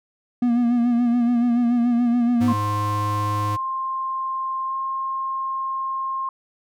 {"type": "tone with vibrato", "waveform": "triangle", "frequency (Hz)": 239.5, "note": "A#3", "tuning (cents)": 47, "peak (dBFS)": -14, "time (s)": [0.42, 2.53], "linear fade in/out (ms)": 5, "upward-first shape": "sine", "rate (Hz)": 7, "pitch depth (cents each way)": 43}
{"type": "tone", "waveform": "square", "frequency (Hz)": 104, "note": "G#2", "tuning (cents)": 3, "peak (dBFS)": -24, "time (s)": [2.4, 3.57], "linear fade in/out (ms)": 20}
{"type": "tone with pitch glide", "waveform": "sine", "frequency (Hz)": [1056, 1065.2], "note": ["C6", "C6"], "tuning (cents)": [16, 31], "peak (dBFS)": -23, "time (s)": [2.48, 6.29], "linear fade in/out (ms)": 2, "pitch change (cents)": 15, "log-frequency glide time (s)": [4.67, 4.74]}
{"effects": []}